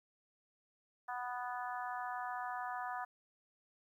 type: harmonic tone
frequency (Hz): 246.9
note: B3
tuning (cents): 0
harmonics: 3 / 4 / 5 / 6 / 7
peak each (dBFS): -42 / -44 / -46 / -48 / -49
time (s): 1.08-3.05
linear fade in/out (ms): 10
effects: 12-bit